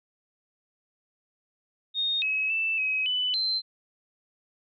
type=tone with pitch steps; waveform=sine; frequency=3699 / 2561 / 2650 / 2543 / 2994 / 4103 Hz; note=A#7 / D#7 / E7 / D#7 / F#7 / C8; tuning=-14 / +49 / +9 / +37 / +20 / -35 cents; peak=-24 dBFS; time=1.94-3.62 s; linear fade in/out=50 ms; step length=280 ms; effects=none